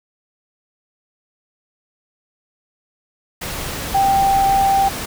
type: tone in noise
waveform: sine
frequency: 784 Hz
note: G5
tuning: in tune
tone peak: -12 dBFS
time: 3.94-4.89 s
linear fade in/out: 10 ms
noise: pink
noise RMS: -26 dBFS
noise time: 3.41-5.06 s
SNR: +11 dB
effects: none